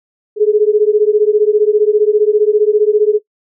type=beating tone pair; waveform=sine; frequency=415.2 / 430.2 Hz; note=G#4 / A4; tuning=0 / -39 cents; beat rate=15 Hz; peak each=-11 dBFS; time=0.36-3.2 s; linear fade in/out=50 ms; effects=noise-tail reverb RT60 0.1 s tail -21 dB re dry